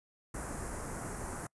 pink band-stop noise, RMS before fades -40 dBFS, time 0.34-1.47 s, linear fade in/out 5 ms, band 1700 to 7300 Hz, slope 24 dB/octave, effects noise-tail reverb RT60 0.1 s tail -25 dB re dry + resampled to 24000 Hz

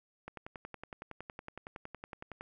click train, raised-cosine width 0.5 ms, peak -28 dBFS, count 24, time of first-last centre 0.28-2.41 s, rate 10.8 Hz, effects none

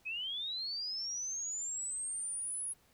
sine linear sweep, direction up, 2489 to 10548 Hz, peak -36 dBFS, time 0.05-2.74 s, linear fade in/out 20 ms, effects pink hiss -68 dBFS RMS until 2.93 s

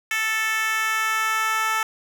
10% pulse tone with high-pass filter sweep, 440 Hz, A4, in tune, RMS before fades -23 dBFS, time 0.11-1.83 s, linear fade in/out 2 ms, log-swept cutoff 1900 to 1100 Hz, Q 2.1, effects none

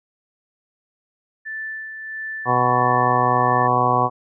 sine tone with tremolo, 1760 Hz, A6, in tune, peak -26 dBFS, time 1.45-3.68 s, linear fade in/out 20 ms, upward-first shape sine, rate 1.5 Hz, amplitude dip 45%
harmonic tone, 124.1 Hz, B2, 9 cents sharp, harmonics 1 / 2 / 3 / 4 / 5 / 6 / 7 / 8 / 9, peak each -25 / -28 / -28 / -26 / -28 / -21 / -27 / -21 / -20 dBFS, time 2.45-4.1 s, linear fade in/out 50 ms
effects none

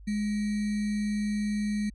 sine tone with sample-and-hold, 208.8 Hz, G#3, 10 cents sharp, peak -26 dBFS, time 0.07-1.9 s, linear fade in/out 10 ms, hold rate 2100 Hz, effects added 50 Hz sine -45 dBFS peak until 1.94 s + resampled to 24000 Hz

